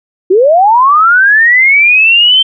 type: linear sweep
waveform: sine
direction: up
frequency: 349.2 to 3136 Hz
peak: -3 dBFS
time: 0.3-2.43 s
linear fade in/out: 10 ms
effects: none